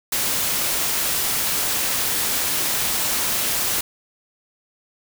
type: noise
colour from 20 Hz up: white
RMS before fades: -22 dBFS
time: 0.12-3.81 s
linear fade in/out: 5 ms
effects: none